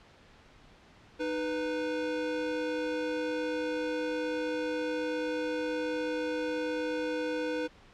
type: tone pair together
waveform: square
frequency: 308.1 / 493.9 Hz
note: D#4 / B4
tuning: -17 / 0 cents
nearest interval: minor sixth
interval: 817 cents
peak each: -35 / -33 dBFS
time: 1.19-7.68 s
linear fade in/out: 20 ms
effects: pink hiss -57 dBFS RMS until 7.93 s + low-pass 4000 Hz 12 dB/octave